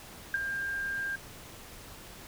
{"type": "tone with ADSR envelope", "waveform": "sine", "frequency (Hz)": 1598, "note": "G6", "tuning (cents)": 33, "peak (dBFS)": -23, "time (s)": [0.34, 1.16], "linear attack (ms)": 3, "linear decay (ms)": 22, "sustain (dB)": -8, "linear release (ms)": 8, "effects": ["pink hiss -48 dBFS RMS until 2.27 s"]}